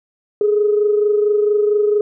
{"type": "tone pair together", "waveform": "sine", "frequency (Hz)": [415.6, 440], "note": ["G#4", "A4"], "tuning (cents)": [1, 0], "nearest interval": "minor second", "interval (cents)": 99, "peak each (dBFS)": [-12, -21], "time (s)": [0.41, 2.01], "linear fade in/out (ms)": 2, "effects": ["tanh soft clip ceiling -5 dBFS"]}